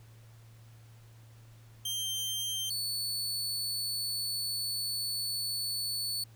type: tone pair in turn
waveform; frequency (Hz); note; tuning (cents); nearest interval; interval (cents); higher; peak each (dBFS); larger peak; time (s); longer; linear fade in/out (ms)
sawtooth; 3149 / 4453; G7 / C#8; +7 / +7; tritone; 600; second; -29 / -29; neither; 1.85-2.7 / 2.7-6.24; second; 5
effects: added 113 Hz sine -52 dBFS peak until 6.35 s + pink hiss -63 dBFS RMS until 6.35 s